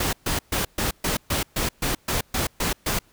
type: noise bursts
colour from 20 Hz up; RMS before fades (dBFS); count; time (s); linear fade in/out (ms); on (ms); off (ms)
pink; -24; 12; 0-2.99; 5; 130; 130
effects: pink hiss -59 dBFS RMS until 3.12 s